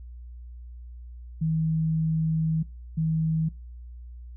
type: tone bursts at uneven times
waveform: sine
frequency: 160 Hz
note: D#3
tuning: 49 cents sharp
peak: -22 dBFS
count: 2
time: 1.41-2.63 / 2.97-3.49 s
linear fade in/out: 10 ms
effects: noise-tail reverb RT60 0.4 s tail -24 dB re dry + added 60 Hz sine -39 dBFS peak until 4.36 s